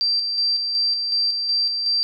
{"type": "tone with tremolo", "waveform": "sine", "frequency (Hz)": 4699, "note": "D8", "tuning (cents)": 0, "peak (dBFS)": -17, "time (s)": [0.01, 2.03], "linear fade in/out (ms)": 0, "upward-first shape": "square", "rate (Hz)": 2.7, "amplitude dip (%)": 40, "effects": []}